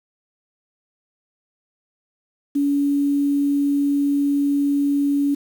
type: tone with quantisation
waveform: sine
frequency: 283.8 Hz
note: C#4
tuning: 41 cents sharp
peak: -16 dBFS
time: 2.55-5.35 s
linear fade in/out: 10 ms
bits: 7
effects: none